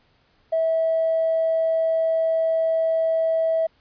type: tone with tanh clipping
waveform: triangle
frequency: 650 Hz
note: E5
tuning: 24 cents flat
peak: -18 dBFS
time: 0.52-3.67 s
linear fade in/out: 10 ms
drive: 4 dB
effects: pink hiss -62 dBFS RMS until 3.8 s + resampled to 11025 Hz

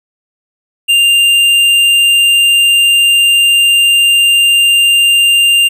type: tone with tanh clipping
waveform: sine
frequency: 2794 Hz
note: F7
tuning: in tune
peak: -7 dBFS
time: 0.88-5.69 s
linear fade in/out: 20 ms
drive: 11 dB
effects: none

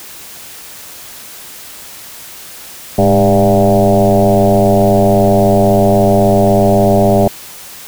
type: tone with frequency modulation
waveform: sine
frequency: 399.4 Hz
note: G4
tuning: 32 cents sharp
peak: -6 dBFS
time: 2.98-7.28 s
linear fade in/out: 5 ms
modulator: 96.4 Hz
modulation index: 3.4
effects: white hiss -32 dBFS RMS until 7.87 s

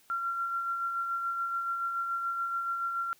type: tone with tremolo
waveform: sine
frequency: 1371 Hz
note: F6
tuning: 32 cents flat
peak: -28 dBFS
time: 0.1-3.13 s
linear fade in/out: 0 ms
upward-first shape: sine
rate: 7 Hz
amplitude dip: 35%
effects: white hiss -63 dBFS RMS until 3.19 s

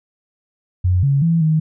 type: tone with pitch steps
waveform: sine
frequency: 90.8 / 139.2 / 166.1 / 157 Hz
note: F#2 / C#3 / E3 / D#3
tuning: -32 / +8 / +13 / +16 cents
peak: -12 dBFS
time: 0.84-1.6 s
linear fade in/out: 10 ms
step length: 190 ms
effects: none

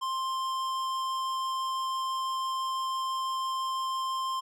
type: tone with tanh clipping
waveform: sine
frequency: 1051 Hz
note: C6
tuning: 7 cents sharp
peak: -31 dBFS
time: 0.01-4.41 s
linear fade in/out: 20 ms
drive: 16 dB
effects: none

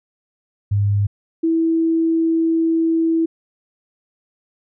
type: tone pair in turn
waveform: sine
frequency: 101.6 / 327.2 Hz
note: G#2 / E4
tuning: -38 / -13 cents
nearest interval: octave + minor sixth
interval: 2025 cents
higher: second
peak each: -14 dBFS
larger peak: neither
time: 0.71-1.07 / 1.43-3.26 s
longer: second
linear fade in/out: 10 ms
effects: none

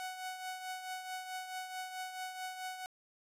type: tone with tremolo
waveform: sawtooth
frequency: 743 Hz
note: F#5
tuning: 7 cents sharp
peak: -34 dBFS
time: 0-2.86 s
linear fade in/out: 0 ms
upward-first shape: triangle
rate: 4.6 Hz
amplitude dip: 60%
effects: resampled to 32000 Hz

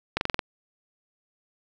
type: slowing click train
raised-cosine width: 0.3 ms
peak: -8 dBFS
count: 6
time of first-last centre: 0.17-0.392 s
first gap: 41 ms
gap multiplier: 1.04
effects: none

